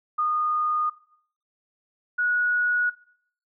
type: tone pair in turn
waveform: sine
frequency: 1227 / 1459.2 Hz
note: D#6 / F#6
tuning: -25 / -24 cents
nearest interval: minor third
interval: 301 cents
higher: second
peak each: -21 dBFS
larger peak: neither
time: 0.18-0.9 / 2.18-2.9 s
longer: neither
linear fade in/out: 10 ms
effects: noise-tail reverb RT60 0.6 s tail -18 dB re dry